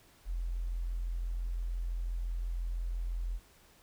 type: tone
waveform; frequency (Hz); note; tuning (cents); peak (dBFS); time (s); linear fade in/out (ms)
sine; 42.93; F1; -29; -32; 0.25-3.4; 50
effects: pink hiss -62 dBFS RMS until 3.82 s